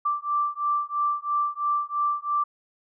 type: beating tone pair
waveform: sine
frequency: 1172 / 1175 Hz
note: D6 / D6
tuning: -4 / +1 cents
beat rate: 3 Hz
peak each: -26 dBFS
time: 0.05-2.44 s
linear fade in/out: 10 ms
effects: none